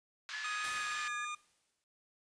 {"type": "band-pass noise", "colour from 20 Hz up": "pink", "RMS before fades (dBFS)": -45, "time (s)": [0.29, 1.08], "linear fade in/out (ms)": 0, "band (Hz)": [1300, 5600], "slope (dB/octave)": 24}
{"type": "tone with vibrato", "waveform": "sine", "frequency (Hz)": 1700, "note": "G#6", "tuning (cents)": 40, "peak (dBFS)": -39, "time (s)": [0.33, 1.25], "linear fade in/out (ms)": 5, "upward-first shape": "sine", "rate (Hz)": 3.3, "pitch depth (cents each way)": 26}
{"type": "tone with pitch glide", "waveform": "25% pulse", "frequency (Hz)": [1244.5, 1213.3], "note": ["D#6", "D#6"], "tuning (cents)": [0, -44], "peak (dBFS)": -35, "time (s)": [0.44, 1.35], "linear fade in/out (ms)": 5, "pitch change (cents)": -44, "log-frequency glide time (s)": [0.73, 1.08]}
{"type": "noise with exponential decay", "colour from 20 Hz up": "white", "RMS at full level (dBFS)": -43, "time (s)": [0.64, 1.84], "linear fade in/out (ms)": 1, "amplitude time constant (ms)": 260}
{"effects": ["noise-tail reverb RT60 0.4 s tail -21 dB re dry", "resampled to 22050 Hz"]}